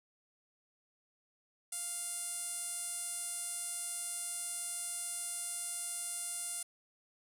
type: tone with band-pass filter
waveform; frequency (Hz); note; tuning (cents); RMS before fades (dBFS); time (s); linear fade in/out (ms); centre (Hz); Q
sawtooth; 698.5; F5; 0; -40; 1.72-6.63; 5; 9500; 5.1
effects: none